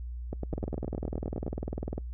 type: two click trains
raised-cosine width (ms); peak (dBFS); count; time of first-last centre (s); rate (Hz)
2; -20 / -19; 12 / 30; 0.33-1.465 / 0.53-1.98; 9.69 / 20
effects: noise-tail reverb RT60 0.1 s tail -25 dB re dry + added 60 Hz sine -35 dBFS peak until 2.13 s